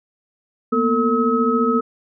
sine tone cluster, 229.2 / 243.6 / 450.5 / 1283 Hz, A#3 / B3 / A4 / E6, -29 / -24 / +41 / -47 cents, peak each -24 / -19 / -20 / -20 dBFS, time 0.72-1.81 s, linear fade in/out 10 ms, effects none

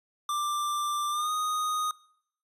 square tone with pitch glide, 1182 to 1242.2 Hz, D6 to D#6, +11 to -3 cents, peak -28 dBFS, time 0.29-1.91 s, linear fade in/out 2 ms, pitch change +86 cents, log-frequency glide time 1.1-1.31 s, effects noise-tail reverb RT60 0.7 s tail -22 dB re dry + resampled to 32000 Hz

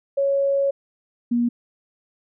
sine tone pair in turn, 554.4 / 238.7 Hz, C#5 / A#3, 0 / +41 cents, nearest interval octave + minor third, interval 1459 cents, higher first, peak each -17 dBFS, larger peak neither, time 0.17-0.71 / 1.31-1.49 s, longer first, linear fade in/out 10 ms, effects none

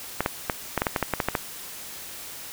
clicks, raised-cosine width 0.5 ms, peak -7 dBFS, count 12, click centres 0.206 / 0.261 / 0.498 / 0.777 / 0.819 / 0.868 / 0.962 / 1.027 / 1.137 / 1.202 / 1.286 / 1.352 s, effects white hiss -39 dBFS RMS until 2.52 s

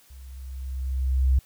sine tone with level ramp, 65.4 Hz, C2, in tune, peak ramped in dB -42 to -14 dBFS, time 0.1-1.39 s, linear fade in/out 5 ms, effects tanh soft clip ceiling -12 dBFS + white hiss -57 dBFS RMS until 1.45 s

